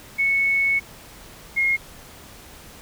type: tone pair in turn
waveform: sine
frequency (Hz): 2208 / 2149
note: C#7 / C7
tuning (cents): -7 / +46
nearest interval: unison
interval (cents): 47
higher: first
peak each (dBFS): -17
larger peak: neither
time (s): 0.18-0.8 / 1.56-1.77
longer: first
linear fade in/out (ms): 20
effects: pink hiss -44 dBFS RMS until 2.81 s